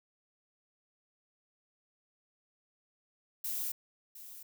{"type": "noise with echo", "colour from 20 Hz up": "violet", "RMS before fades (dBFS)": -36, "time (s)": [3.44, 3.72], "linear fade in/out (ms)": 5, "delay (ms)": 710, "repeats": 1, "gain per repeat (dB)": -13, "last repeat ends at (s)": 4.43, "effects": []}